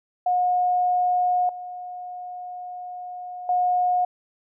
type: tone with level steps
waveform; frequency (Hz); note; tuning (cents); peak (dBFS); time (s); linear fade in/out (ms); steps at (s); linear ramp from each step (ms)
sine; 722; F#5; -43; -18 / -32 / -18; 0.26-4.05; 5; 1.49 / 3.49; 2
effects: none